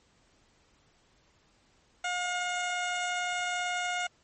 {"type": "tone", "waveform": "15% pulse", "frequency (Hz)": 716, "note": "F5", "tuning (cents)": 43, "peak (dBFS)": -23, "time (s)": [2.04, 4.07], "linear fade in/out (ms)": 5, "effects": ["pink hiss -66 dBFS RMS until 4.23 s", "MP3 32 kbps"]}